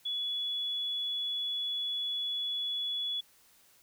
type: tone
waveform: sine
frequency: 3400 Hz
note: G#7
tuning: 40 cents sharp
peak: -31 dBFS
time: 0.05-3.21 s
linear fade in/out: 10 ms
effects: white hiss -63 dBFS RMS until 3.82 s